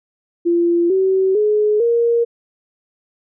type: tone with pitch steps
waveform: sine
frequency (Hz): 343 / 380.6 / 422.3 / 468.6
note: F4 / F#4 / G#4 / A#4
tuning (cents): -31 / +49 / +29 / +9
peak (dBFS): -12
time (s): 0.45-2.25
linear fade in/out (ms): 20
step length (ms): 450
effects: none